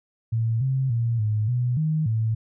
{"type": "tone with pitch steps", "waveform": "sine", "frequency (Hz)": [113.7, 132.7, 116.5, 107, 123.1, 156.2, 111.4], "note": ["A#2", "C3", "A#2", "A2", "B2", "D#3", "A2"], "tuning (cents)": [-43, 25, -1, -48, -5, 7, 22], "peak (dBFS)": -20, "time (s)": [0.32, 2.35], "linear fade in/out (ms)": 10, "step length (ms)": 290, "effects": []}